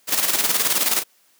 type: noise with tremolo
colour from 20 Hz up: white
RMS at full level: -18 dBFS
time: 0.07-1.04 s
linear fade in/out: 50 ms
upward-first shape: square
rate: 19 Hz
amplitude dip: 55%
effects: white hiss -59 dBFS RMS until 1.39 s + high-pass 200 Hz 12 dB/octave